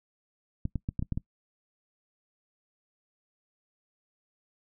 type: clicks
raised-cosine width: 5 ms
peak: -18 dBFS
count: 7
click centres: 0.654 / 0.757 / 0.889 / 0.993 / 1.025 / 1.123 / 1.175 s
effects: noise-tail reverb RT60 0.1 s tail -22 dB re dry